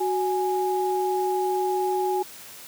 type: tone pair together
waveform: sine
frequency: 370 / 830.6 Hz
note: F#4 / G#5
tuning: 0 / 0 cents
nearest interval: octave + major second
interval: 1400 cents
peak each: -24 / -25 dBFS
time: 0-2.23 s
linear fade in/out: 10 ms
effects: white hiss -43 dBFS RMS until 2.67 s + high-pass 80 Hz 12 dB/octave